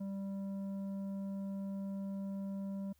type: tone with tanh clipping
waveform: sine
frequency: 196 Hz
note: G3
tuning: in tune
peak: -39 dBFS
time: 0-2.93 s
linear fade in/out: 10 ms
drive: 8 dB
effects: added 72 Hz sine -70 dBFS peak until 2.99 s + white hiss -75 dBFS RMS until 2.99 s